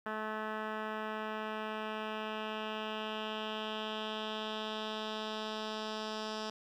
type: tone with low-pass filter sweep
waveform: 10% pulse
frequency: 216.3 Hz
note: A3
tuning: 29 cents flat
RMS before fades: -39 dBFS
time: 0.06-6.5 s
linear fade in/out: 2 ms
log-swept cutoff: 1800 to 4800 Hz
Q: 2.9
effects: 11-bit